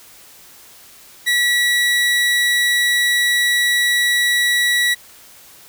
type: tone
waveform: 30% pulse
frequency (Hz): 1940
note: B6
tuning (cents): -31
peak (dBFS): -11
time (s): 1.26-4.95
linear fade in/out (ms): 20
effects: white hiss -44 dBFS RMS until 5.68 s